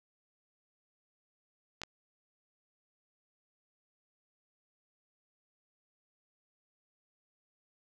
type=clicks; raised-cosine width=0.2 ms; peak=-22 dBFS; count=2; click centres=1.817 / 1.835 s; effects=none